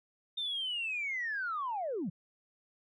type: linear sweep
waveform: sine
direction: down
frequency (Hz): 3645 to 143.6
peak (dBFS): -32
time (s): 0.37-2.1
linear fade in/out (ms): 10
effects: tanh soft clip ceiling -28 dBFS